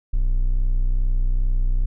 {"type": "tone", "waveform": "triangle", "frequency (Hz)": 31.2, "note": "B0", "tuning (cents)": 19, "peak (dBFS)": -14, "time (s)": [0.13, 1.86], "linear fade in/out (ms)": 10, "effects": []}